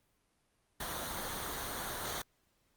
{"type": "noise with comb filter", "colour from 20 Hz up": "pink", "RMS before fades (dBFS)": -39, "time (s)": [0.8, 2.22], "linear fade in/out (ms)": 5, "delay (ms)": 0.39, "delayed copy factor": -0.55, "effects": ["pink hiss -75 dBFS RMS until 2.76 s", "Opus 32 kbps"]}